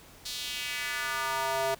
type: tone with high-pass filter sweep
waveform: square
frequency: 133.7 Hz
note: C3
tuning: 38 cents sharp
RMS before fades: -32 dBFS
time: 0.25-1.75 s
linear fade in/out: 10 ms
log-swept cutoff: 4300 to 580 Hz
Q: 2.2
effects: pink hiss -53 dBFS RMS until 1.79 s